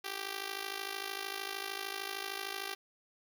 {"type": "tone with amplitude modulation", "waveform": "5% pulse", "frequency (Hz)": 392, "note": "G4", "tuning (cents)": 0, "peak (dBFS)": -23, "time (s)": [0.04, 2.75], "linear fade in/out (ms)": 10, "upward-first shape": "sine", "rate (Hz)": 53.2, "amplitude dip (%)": 80, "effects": []}